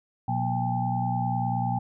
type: tone cluster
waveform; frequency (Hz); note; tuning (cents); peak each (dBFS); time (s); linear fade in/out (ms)
sine; 121.4 / 180.3 / 238.4 / 794 / 864; B2 / F#3 / A#3 / G5 / A5; -29 / -45 / +39 / +22 / -32; -28 / -32 / -35 / -28 / -35; 0.28-1.79; 5
effects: none